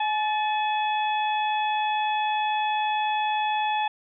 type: harmonic tone with a mistuned harmonic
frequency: 851 Hz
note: G#5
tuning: 42 cents sharp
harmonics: 1 / 2 / 3 / 4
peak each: -23 / -35 / -33 / -35 dBFS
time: 0-3.88 s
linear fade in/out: 5 ms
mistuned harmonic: 2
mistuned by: +53 cents
effects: none